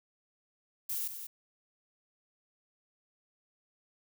violet noise with echo, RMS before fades -35 dBFS, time 0.89-1.08 s, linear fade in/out 5 ms, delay 190 ms, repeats 1, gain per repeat -8 dB, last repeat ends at 1.27 s, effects none

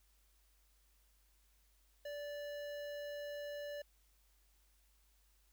square tone with notch filter, 582 Hz, D5, 16 cents flat, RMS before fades -45 dBFS, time 2.05-3.82 s, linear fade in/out 5 ms, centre 9200 Hz, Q 0.64, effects added 50 Hz sine -70 dBFS peak until 5.52 s + white hiss -75 dBFS RMS until 5.52 s

